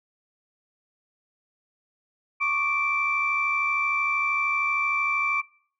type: tone cluster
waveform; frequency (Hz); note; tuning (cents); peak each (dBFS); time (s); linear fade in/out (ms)
sine; 1108 / 1181 / 2339; C#6 / D6 / D7; -1 / +9 / -8; -28 / -30 / -23; 2.4-5.42; 20
effects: noise-tail reverb RT60 0.6 s tail -24 dB re dry + tanh soft clip ceiling -13 dBFS